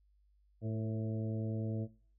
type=harmonic tone with a mistuned harmonic; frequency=110 Hz; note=A2; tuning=in tune; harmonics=1 / 2 / 3 / 4 / 5 / 6; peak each=-35 / -41 / -45 / -47 / -49 / -51 dBFS; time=0.61-1.88 s; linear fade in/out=50 ms; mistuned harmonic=4; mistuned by=+38 cents; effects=noise-tail reverb RT60 0.5 s tail -22 dB re dry + added 50 Hz sine -66 dBFS peak until 2.18 s